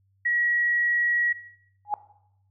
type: tone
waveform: sine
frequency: 1914 Hz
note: A#6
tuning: 45 cents sharp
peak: -21 dBFS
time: 0.25-1.33 s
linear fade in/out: 10 ms
type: tone with exponential growth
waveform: sine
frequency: 830.6 Hz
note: G#5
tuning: in tune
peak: -18 dBFS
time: 1.85-1.94 s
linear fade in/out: 1 ms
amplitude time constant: 19 ms
effects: noise-tail reverb RT60 0.8 s tail -17 dB re dry + added 97 Hz sine -63 dBFS peak until 2.5 s